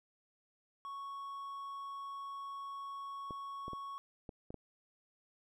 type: tone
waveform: triangle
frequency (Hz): 1108.7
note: C#6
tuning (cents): 0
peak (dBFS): -40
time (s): 0.85-3.98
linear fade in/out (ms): 0
type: clicks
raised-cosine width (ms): 2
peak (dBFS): -32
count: 6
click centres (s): 3.308 / 3.681 / 3.733 / 4.292 / 4.505 / 4.543
effects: none